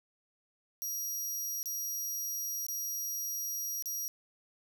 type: tone with dropouts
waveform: 20% pulse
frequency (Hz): 5730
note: F8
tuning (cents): +44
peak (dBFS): -29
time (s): 0.82-4.08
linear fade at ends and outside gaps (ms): 0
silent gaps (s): 1.63-1.658 / 2.666-2.685 / 3.824-3.858
effects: none